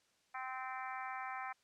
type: harmonic tone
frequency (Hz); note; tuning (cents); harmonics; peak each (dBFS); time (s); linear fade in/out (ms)
259.1; C4; -17; 3 / 4 / 5 / 6 / 7 / 8 / 9; -45 / -47 / -47 / -52 / -50 / -53 / -52; 0.34-1.53; 10
effects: white hiss -74 dBFS RMS until 1.63 s + low-pass 7000 Hz 12 dB/octave